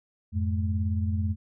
sine tone cluster, 88.8 / 107 / 214 Hz, F2 / A2 / A3, +29 / -48 / -48 cents, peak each -25 / -34 / -32 dBFS, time 0.32-1.36 s, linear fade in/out 50 ms, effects none

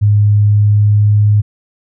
sine tone with pitch glide, 103.83 to 104.49 Hz, G#2 to G#2, 0 to +11 cents, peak -6 dBFS, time 0.01-1.42 s, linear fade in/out 20 ms, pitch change +11 cents, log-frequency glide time 0.38-1.23 s, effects none

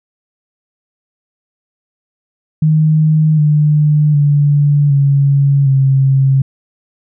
sine tone with pitch steps, 155.56 / 150.17 / 144.98 / 139.96 / 135.11 Hz, D#3 / D3 / D3 / C#3 / C#3, 0 / +39 / -22 / +17 / -44 cents, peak -7 dBFS, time 2.62-6.42 s, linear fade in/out 5 ms, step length 760 ms, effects none

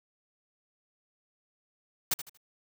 white noise with echo, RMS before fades -27 dBFS, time 2.11-2.14 s, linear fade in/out 5 ms, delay 78 ms, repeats 3, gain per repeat -11 dB, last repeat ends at 2.374 s, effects none

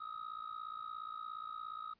triangle tone with amplitude modulation, 1269 Hz, D#6, 34 cents sharp, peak -37 dBFS, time 0-1.94 s, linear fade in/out 10 ms, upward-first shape sine, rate 57.1 Hz, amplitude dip 85%, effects pink hiss -75 dBFS RMS until 1.99 s + resampled to 11025 Hz

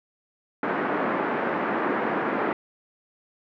pink band-pass noise, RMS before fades -26 dBFS, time 0.63-2.53 s, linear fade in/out 2 ms, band 220 to 1800 Hz, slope 24 dB/octave, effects none

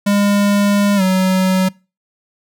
square tone with pitch glide, 202.9 to 187.14 Hz, G#3 to F#3, -40 to +20 cents, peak -12 dBFS, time 0.06-1.69 s, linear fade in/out 10 ms, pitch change -140 cents, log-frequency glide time 0.96-1.02 s, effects noise-tail reverb RT60 0.3 s tail -24 dB re dry

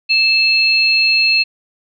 sine tone pair together, 2637 / 4237 Hz, E7 / C8, 0 / +21 cents, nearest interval minor sixth, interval 821 cents, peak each -12 / -14 dBFS, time 0.09-1.44 s, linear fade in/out 20 ms, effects none

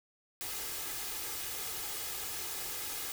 white noise with comb filter, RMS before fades -39 dBFS, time 0.41-3.12 s, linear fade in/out 0 ms, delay 2.4 ms, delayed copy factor +0.55, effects none

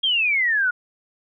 sine exponential sweep, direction down, 3287 to 1420 Hz, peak -17 dBFS, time 0.03-0.71 s, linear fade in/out 10 ms, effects none

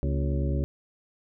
harmonic tone with a mistuned harmonic, 69.3 Hz, C#2, in tune, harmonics 1 / 2 / 3 / 4 / 5 / 6 / 8, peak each -26 / -29 / -36 / -37 / -37 / -40 / -39 dBFS, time 0.03-0.64 s, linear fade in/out 0 ms, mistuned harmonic 3, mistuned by +140 cents, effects none

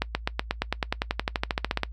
accelerating click train, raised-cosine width 0.3 ms, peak -8 dBFS, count 21, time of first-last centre 0.02-1.833 s, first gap 130 ms, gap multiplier 0.96, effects noise-tail reverb RT60 0.1 s tail -21 dB re dry + added 56 Hz sine -36 dBFS peak until 1.92 s

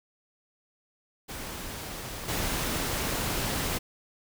pink noise with level steps, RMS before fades -38 / -30 dBFS, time 1.28-3.79 s, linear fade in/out 20 ms, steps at 2.28 s, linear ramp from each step 10 ms, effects none

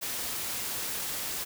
white noise, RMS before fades -34 dBFS, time 0.01-1.45 s, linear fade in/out 20 ms, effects none

